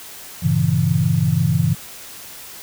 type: chord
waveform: sine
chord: G diminished seventh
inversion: none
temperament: equal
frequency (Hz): 98 / 116.54 / 138.59 / 164.81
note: G2 / Bb2 / Db3 / Fb3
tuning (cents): 0 / 0 / 0 / 0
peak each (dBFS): -22 / -22 / -19 / -18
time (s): 0.42-1.75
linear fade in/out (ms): 20
effects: white hiss -37 dBFS RMS until 2.62 s